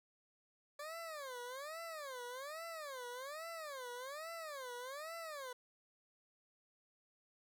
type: tone with vibrato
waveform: 20% pulse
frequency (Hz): 570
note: C#5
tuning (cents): +48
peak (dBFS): -40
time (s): 0.79-5.53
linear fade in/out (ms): 5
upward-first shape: sine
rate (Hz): 1.2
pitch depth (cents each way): 280
effects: none